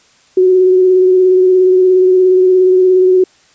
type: tone with vibrato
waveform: sine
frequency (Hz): 370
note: F#4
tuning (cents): 0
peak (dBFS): -5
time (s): 0.37-3.24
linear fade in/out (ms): 5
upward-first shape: sine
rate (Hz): 17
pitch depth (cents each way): 22
effects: white hiss -49 dBFS RMS until 3.54 s + resampled to 16000 Hz